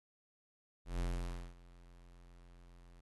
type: tone with ADSR envelope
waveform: square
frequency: 43.65 Hz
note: F1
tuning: in tune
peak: -34 dBFS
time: 0.85-3.01 s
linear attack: 150 ms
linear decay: 540 ms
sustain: -23 dB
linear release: 11 ms
effects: AAC 32 kbps